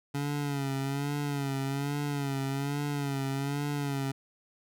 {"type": "tone with vibrato", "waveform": "25% pulse", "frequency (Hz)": 140.5, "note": "C#3", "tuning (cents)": 24, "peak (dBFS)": -26, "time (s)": [0.14, 4.12], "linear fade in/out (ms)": 10, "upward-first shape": "sine", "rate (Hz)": 1.2, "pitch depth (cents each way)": 60, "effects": []}